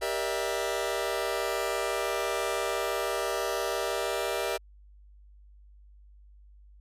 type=chord; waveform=sawtooth; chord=E half-diminished seventh; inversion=first; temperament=just; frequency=395.6 / 474.7 / 593.3 / 659.3 Hz; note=G4 / Bb4 / D5 / E5; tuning=+16 / +31 / +18 / 0 cents; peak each=-30 dBFS; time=0.01-4.58 s; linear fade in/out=20 ms; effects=added 50 Hz sine -51 dBFS peak until 6.8 s + resampled to 32000 Hz